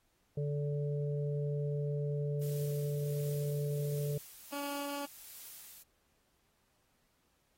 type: harmonic tone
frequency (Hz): 145.3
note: D3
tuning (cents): -18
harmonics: 1 / 3 / 4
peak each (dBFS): -33 / -39 / -45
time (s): 0.37-4.18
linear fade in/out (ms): 5
type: noise with tremolo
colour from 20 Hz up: blue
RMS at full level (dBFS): -48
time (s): 2.41-5.83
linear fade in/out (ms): 10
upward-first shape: triangle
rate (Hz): 1.4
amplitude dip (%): 45
type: tone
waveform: 15% pulse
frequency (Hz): 284.4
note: C#4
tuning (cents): +45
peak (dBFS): -31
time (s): 4.52-5.06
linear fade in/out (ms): 10
effects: pink hiss -75 dBFS RMS until 7.57 s + AAC 48 kbps